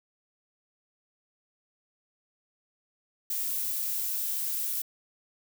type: noise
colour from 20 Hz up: violet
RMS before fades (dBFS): -31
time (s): 3.3-4.82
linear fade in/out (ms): 5
effects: none